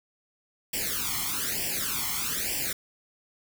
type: noise with flanger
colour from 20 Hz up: white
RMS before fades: -30 dBFS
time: 0.73-2.73 s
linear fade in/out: 5 ms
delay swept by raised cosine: 0.38 to 0.95 ms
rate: 1.1 Hz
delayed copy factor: +1
effects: none